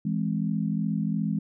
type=chord; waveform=sine; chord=E augmented; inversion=none; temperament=equal; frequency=164.81 / 207.7 / 261.6 Hz; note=E3 / G#3 / B#3; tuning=0 / 0 / 0 cents; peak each=-28 / -27 / -33 dBFS; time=0.05-1.39 s; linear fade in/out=5 ms; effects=none